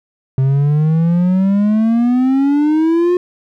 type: exponential sweep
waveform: triangle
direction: up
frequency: 130.81 to 361.4 Hz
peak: -8 dBFS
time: 0.38-3.17 s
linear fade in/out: 2 ms
effects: none